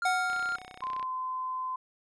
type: tone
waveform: triangle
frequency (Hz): 1396.9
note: F6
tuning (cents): 0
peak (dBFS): -27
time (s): 0.02-0.56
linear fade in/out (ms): 2
type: tone with exponential decay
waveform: square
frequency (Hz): 740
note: F#5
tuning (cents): 0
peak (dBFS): -25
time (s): 0.05-1.02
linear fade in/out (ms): 5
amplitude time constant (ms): 210
type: click train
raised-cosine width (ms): 0.3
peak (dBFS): -27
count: 24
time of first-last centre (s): 0.3-1.028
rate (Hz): 31.6
type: tone with pitch glide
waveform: sine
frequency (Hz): 1036 to 1027.1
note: C6 to C6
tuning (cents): -17 to -32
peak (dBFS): -31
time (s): 0.82-1.76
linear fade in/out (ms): 5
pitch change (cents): -15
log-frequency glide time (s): 0.96-1.12
effects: resampled to 24000 Hz